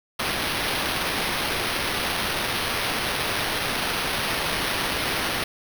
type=noise with sample-and-hold; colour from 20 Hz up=violet; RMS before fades=-26 dBFS; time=0.19-5.44 s; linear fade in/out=5 ms; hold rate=7350 Hz; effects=none